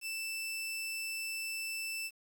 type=tone; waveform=sawtooth; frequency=2652 Hz; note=E7; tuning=10 cents sharp; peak=-33 dBFS; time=0.01-2.11 s; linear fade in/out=50 ms; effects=10-bit